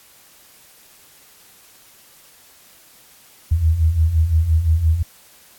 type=beating tone pair; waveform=sine; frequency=76.5 / 82.3 Hz; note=D#2 / E2; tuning=-29 / -2 cents; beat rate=5.8 Hz; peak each=-20 / -14 dBFS; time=3.51-5.03 s; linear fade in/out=10 ms; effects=white hiss -49 dBFS RMS until 5.58 s + AAC 64 kbps